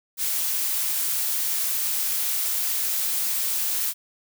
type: noise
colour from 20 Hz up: blue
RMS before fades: -25 dBFS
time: 0.17-3.94 s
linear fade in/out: 50 ms
effects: none